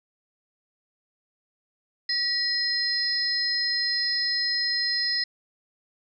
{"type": "tone cluster", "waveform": "sine", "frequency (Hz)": [1927, 4189, 5090], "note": ["B6", "C8", "D#8"], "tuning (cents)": [-43, 1, 39], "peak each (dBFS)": [-30, -29, -25], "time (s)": [2.09, 5.24], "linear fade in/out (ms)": 5, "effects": []}